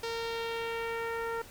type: tone with low-pass filter sweep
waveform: sawtooth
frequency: 459.7 Hz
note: A#4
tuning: 24 cents flat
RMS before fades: -35 dBFS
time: 0.03-1.42 s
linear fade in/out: 5 ms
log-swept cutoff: 5100 to 1500 Hz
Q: 1.8
effects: pink hiss -51 dBFS RMS until 1.5 s